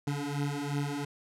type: beating tone pair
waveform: 25% pulse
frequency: 142.1 / 144.9 Hz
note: C#3 / D3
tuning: +43 / -23 cents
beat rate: 2.8 Hz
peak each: -30 dBFS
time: 0.07-1.05 s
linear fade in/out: 5 ms
effects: low-pass 11000 Hz 12 dB/octave